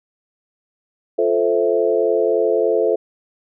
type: chord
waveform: sine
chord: F major seventh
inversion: none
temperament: equal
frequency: 349.2 / 440 / 523.3 / 659.3 Hz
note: F4 / A4 / C5 / E5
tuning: 0 / 0 / 0 / 0 cents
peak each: -22 / -17 / -20 / -22 dBFS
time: 1.18-2.96 s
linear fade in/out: 10 ms
effects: none